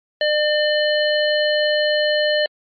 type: harmonic tone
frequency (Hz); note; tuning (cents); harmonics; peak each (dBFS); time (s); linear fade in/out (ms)
600; D5; +37; 1 / 3 / 5 / 7; -17 / -22 / -24 / -25; 0.21-2.46; 2
effects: MP3 32 kbps